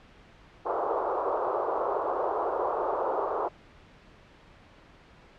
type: band-pass noise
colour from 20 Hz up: pink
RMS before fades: -29 dBFS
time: 0.65-3.49 s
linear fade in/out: 20 ms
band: 380 to 1200 Hz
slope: 48 dB/octave
effects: pink hiss -54 dBFS RMS until 5.38 s + low-pass 3000 Hz 12 dB/octave